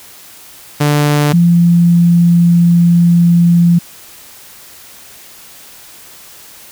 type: tone pair in turn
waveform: sawtooth / sine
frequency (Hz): 147.2 / 171.89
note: D3 / F3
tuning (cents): +4 / -27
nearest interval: minor third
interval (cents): 269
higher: second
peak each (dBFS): -5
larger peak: neither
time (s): 0.8-1.33 / 1.33-3.79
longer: second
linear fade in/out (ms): 10
effects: white hiss -37 dBFS RMS until 6.71 s